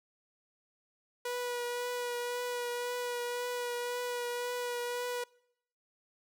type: tone with vibrato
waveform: sawtooth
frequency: 487.1 Hz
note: B4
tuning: 24 cents flat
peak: -30 dBFS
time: 1.25-5.24 s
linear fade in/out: 5 ms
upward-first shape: triangle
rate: 1.9 Hz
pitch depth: 18 cents each way
effects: noise-tail reverb RT60 0.8 s tail -26 dB re dry